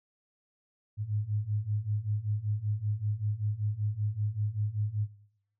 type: beating tone pair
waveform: sine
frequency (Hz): 102.4 / 107.6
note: G#2 / A2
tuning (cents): -24 / -38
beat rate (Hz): 5.2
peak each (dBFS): -33 / -30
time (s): 0.97-5.08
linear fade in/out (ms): 50
effects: noise-tail reverb RT60 0.8 s tail -21 dB re dry